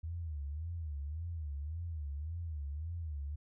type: tone with vibrato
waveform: sine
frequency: 77.78 Hz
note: D#2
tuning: in tune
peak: -37 dBFS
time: 0.03-3.36 s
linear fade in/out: 10 ms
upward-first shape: sine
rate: 1.8 Hz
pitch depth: 170 cents each way
effects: none